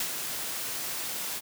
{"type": "noise with ADSR envelope", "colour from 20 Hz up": "white", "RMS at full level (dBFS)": -29, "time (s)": [0, 1.41], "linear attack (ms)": 3, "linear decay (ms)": 67, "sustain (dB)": -5, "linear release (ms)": 35, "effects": ["high-pass 100 Hz 12 dB/octave"]}